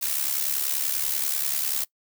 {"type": "noise with amplitude modulation", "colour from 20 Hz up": "blue", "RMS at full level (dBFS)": -23, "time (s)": [0.01, 1.85], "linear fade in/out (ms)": 20, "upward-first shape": "sine", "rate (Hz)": 70.3, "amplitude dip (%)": 70, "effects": ["noise-tail reverb RT60 0.1 s tail -23 dB re dry"]}